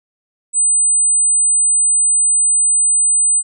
sine tone, 8100 Hz, B8, 43 cents sharp, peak -10 dBFS, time 0.53-3.43 s, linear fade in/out 50 ms, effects none

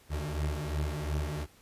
30% pulse beating tone pair, 73.42 / 76.22 Hz, D2 / D#2, 0 / -35 cents, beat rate 2.8 Hz, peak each -31 dBFS, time 0.09-1.47 s, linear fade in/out 50 ms, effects pink hiss -60 dBFS RMS until 1.61 s + resampled to 32000 Hz

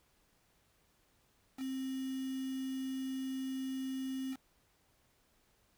sine tone with quantisation, 264 Hz, C4, 16 cents sharp, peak -36 dBFS, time 1.57-4.37 s, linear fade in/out 50 ms, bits 8, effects pink hiss -72 dBFS RMS until 5.77 s

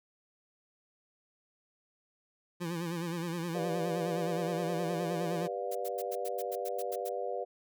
25% pulse tone with vibrato, 169.8 Hz, F3, 48 cents flat, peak -30 dBFS, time 2.6-5.48 s, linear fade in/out 20 ms, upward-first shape sine, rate 9.6 Hz, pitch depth 76 cents each way
sine chord, G dominant seventh, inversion none, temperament just, 392 / 490 / 588 / 705.6 Hz, G4 / B4 / D5 / F5, 0 / -14 / +2 / +18 cents, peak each -40 / -37 / -39 / -39 dBFS, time 3.54-7.45 s, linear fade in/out 20 ms
blue noise bursts, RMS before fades -43 dBFS, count 11, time 5.71-7.093 s, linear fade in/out 10 ms, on 43 ms, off 91 ms
effects none

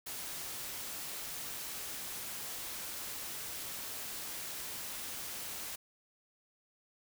white noise, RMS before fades -42 dBFS, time 0.06-5.76 s, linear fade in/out 10 ms, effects none

